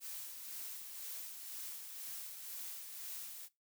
blue noise with tremolo, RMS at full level -45 dBFS, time 0-3.49 s, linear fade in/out 50 ms, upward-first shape sine, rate 2 Hz, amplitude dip 40%, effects noise-tail reverb RT60 0.2 s tail -19 dB re dry

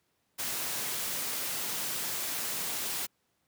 white noise, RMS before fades -34 dBFS, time 0.38-3.07 s, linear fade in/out 20 ms, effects pink hiss -75 dBFS RMS until 3.47 s + high-pass 100 Hz 12 dB/octave

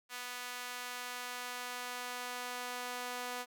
sawtooth tone with high-pass filter sweep, 246.9 Hz, B3, in tune, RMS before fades -42 dBFS, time 0.09-3.46 s, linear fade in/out 50 ms, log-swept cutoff 1400 to 700 Hz, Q 0.8, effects none

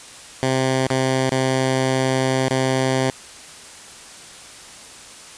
10% pulse tone with dropouts, 131.2 Hz, C3, 5 cents sharp, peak -9 dBFS, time 0.43-3.1 s, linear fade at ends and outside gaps 0 ms, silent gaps 0.87-0.903 / 1.294-1.319 / 2.484-2.507 s, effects white hiss -40 dBFS RMS until 5.37 s + resampled to 22050 Hz

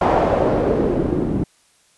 white noise with low-pass filter sweep, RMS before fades -18 dBFS, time 0.01-1.44 s, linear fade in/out 5 ms, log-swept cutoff 800 to 250 Hz, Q 1.9, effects white hiss -57 dBFS RMS until 1.97 s + resampled to 24000 Hz

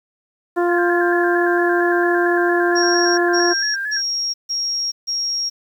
harmonic tone, 349.2 Hz, F4, in tune, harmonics 1 / 2 / 3 / 4 / 5, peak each -16 / -22 / -26 / -28 / -30 dBFS, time 0.56-3.54 s, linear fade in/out 20 ms
sine tone with vibrato, 1649 Hz, G#6, 13 cents flat, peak -21 dBFS, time 0.67-4.02 s, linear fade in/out 50 ms, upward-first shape square, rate 4.4 Hz, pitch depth 61 cents each way
sine tone bursts, 5588 Hz, F8, in tune, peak -19 dBFS, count 5, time 2.75-5.5 s, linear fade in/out 20 ms, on 430 ms, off 150 ms
effects 8-bit

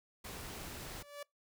pink noise, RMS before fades -46 dBFS, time 0.24-1.03 s, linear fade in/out 10 ms
sawtooth tone with exponential growth, 578 Hz, D5, 28 cents flat, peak -37 dBFS, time 0.8-1.23 s, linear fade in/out 5 ms, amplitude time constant 93 ms
effects noise-tail reverb RT60 0.2 s tail -25 dB re dry

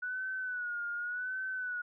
sine tone with vibrato, 1472 Hz, F#6, 9 cents flat, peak -34 dBFS, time 0.02-1.82 s, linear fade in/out 10 ms, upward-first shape sine, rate 0.88 Hz, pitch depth 68 cents each way, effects none

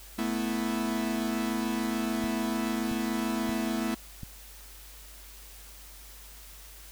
45% pulse chord, A suspended second, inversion none, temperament equal, 220 / 246.9 / 329.6 Hz, A3 / B3 / E4, 0 / 0 / 0 cents, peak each -31 / -33 / -34 dBFS, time 0.18-3.95 s, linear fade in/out 10 ms
clicks, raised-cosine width 5 ms, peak -26 dBFS, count 4, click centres 2.241 / 2.915 / 3.493 / 4.233 s
effects added 50 Hz sine -49 dBFS peak until 6.91 s + white hiss -50 dBFS RMS until 6.91 s

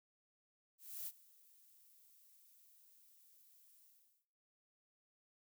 violet noise with ADSR envelope, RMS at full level -44 dBFS, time 0.78-4.26 s, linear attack 290 ms, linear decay 44 ms, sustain -23 dB, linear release 410 ms, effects noise-tail reverb RT60 0.8 s tail -20 dB re dry

